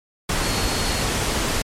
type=tone in noise; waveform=sine; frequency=4334 Hz; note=C#8; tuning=40 cents flat; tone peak=-31 dBFS; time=0.42-1.03 s; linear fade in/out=5 ms; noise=pink; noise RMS=-22 dBFS; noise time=0.29-1.62 s; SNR=-12 dB; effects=low-pass 10000 Hz 12 dB/octave + MP3 64 kbps